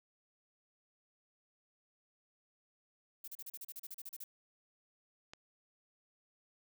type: noise bursts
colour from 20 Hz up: violet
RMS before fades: -46 dBFS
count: 14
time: 3.24-4.24 s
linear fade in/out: 5 ms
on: 38 ms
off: 36 ms
type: click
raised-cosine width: 0.2 ms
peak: -31 dBFS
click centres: 5.335 s
effects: none